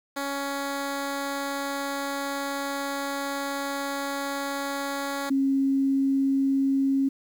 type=tone pair in turn; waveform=10% pulse / sine; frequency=279 / 271.7 Hz; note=C#4 / C#4; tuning=+11 / -35 cents; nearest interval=unison; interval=46 cents; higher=first; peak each=-20 / -20 dBFS; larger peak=neither; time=0.16-5.3 / 5.3-7.09 s; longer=first; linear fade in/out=10 ms; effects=9-bit